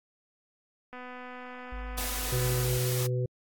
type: click train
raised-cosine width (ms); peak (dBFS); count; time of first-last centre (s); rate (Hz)
0.5; -29; 431; 0.93-2.65; 250
type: tone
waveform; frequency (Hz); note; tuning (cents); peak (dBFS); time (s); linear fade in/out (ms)
sine; 51.4; G#1; -17; -35; 1.72-2.78; 5
type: noise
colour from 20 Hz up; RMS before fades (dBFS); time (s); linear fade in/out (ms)
white; -35; 1.97-3.07; 10
type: harmonic tone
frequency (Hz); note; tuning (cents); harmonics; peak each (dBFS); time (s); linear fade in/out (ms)
124.9; B2; +20; 1 / 3 / 4; -27 / -35 / -36; 2.32-3.26; 5
effects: AAC 64 kbps